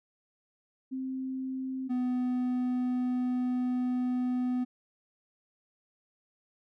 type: tone pair in turn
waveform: sine / triangle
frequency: 261.8 / 250 Hz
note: C4 / B3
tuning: +1 / +21 cents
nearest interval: minor second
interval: 80 cents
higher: first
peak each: -32 / -25 dBFS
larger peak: second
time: 0.91-1.89 / 1.89-4.65 s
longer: second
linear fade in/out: 20 ms
effects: none